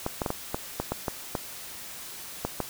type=clicks; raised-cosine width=1 ms; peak=-13 dBFS; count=11; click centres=0.064 / 0.218 / 0.262 / 0.304 / 0.545 / 0.8 / 0.92 / 1.082 / 1.352 / 2.45 / 2.603 s; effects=white hiss -41 dBFS RMS until 2.69 s